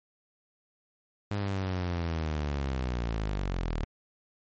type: linear sweep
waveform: sawtooth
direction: down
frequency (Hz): 103.3 to 37.2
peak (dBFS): -25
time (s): 1.31-3.84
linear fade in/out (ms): 0
effects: low-pass 5000 Hz 12 dB/octave + MP3 32 kbps